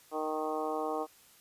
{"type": "harmonic tone with a mistuned harmonic", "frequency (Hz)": 155.4, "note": "D#3", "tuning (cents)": -2, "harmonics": [2, 3, 4, 5, 6, 7, 8], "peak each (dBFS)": [-39, -36, -39, -37, -44, -40, -45], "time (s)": [0.11, 1.07], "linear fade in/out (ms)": 50, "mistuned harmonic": 6, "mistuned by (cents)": -17, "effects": ["white hiss -60 dBFS RMS until 1.4 s", "resampled to 32000 Hz"]}